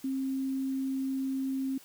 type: tone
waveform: sine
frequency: 266.9 Hz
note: C4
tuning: 35 cents sharp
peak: -29 dBFS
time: 0.04-1.78 s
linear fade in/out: 5 ms
effects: white hiss -55 dBFS RMS until 1.84 s